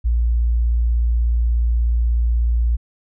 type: tone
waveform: sine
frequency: 58.27 Hz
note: A#1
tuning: in tune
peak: -14 dBFS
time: 0.04-2.77 s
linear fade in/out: 20 ms
effects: none